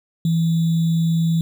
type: tone with sample-and-hold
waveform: sine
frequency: 164.81 Hz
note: E3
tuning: in tune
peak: -15 dBFS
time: 0.25-1.41 s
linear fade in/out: 2 ms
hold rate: 3675 Hz
effects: none